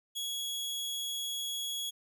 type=tone; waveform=sawtooth; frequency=3341 Hz; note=G#7; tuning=10 cents sharp; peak=-31 dBFS; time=0.15-1.91 s; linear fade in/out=20 ms; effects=none